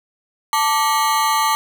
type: ring-modulated tone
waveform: 40% pulse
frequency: 1027 Hz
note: C6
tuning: 33 cents flat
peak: -11 dBFS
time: 0.53-1.55 s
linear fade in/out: 0 ms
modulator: 143 Hz
effects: none